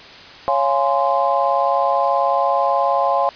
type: chord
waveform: sine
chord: Db major seventh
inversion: none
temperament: just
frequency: 554.4 / 693 / 831.5 / 1039.4 Hz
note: Db5 / F5 / Ab5 / C6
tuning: 0 / -14 / +2 / -12 cents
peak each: -20 dBFS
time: 0.48-3.29 s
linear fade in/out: 0 ms
effects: white hiss -39 dBFS RMS until 3.35 s + resampled to 11025 Hz